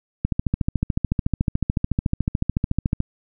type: click train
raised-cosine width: 5 ms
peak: -7 dBFS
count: 39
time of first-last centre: 0.25-3.004 s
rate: 13.8 Hz
effects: none